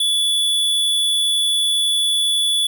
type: tone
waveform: square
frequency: 3438 Hz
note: A7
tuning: 41 cents flat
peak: -16 dBFS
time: 0-2.67 s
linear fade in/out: 5 ms
effects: none